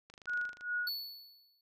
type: click train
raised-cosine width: 0.2 ms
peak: -35 dBFS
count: 14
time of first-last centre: 0.1-0.61 s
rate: 25.5 Hz
type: tone with tremolo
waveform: sine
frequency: 1453 Hz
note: F#6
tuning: 32 cents flat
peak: -31 dBFS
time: 0.27-0.89 s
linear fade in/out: 10 ms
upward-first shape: sine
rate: 2.5 Hz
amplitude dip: 95%
type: tone with exponential decay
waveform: square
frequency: 4435 Hz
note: C#8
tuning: in tune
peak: -33 dBFS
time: 0.87-1.61 s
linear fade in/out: 2 ms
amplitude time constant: 160 ms
effects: none